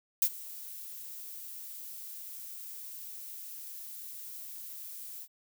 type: noise with ADSR envelope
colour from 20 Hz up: violet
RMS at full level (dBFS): -23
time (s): 0.22-5.28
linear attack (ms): 3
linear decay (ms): 64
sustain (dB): -21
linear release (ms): 60
effects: none